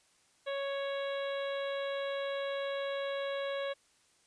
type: harmonic tone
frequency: 554.4 Hz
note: C#5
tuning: in tune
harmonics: 1 / 2 / 3 / 4 / 5 / 6 / 7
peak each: -34 / -44 / -44 / -48 / -51 / -48 / -49 dBFS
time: 0.46-3.74 s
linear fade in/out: 20 ms
effects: white hiss -68 dBFS RMS until 4.26 s + resampled to 22050 Hz